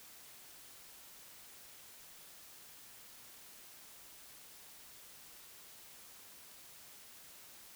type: silence
effects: white hiss -56 dBFS RMS until 7.75 s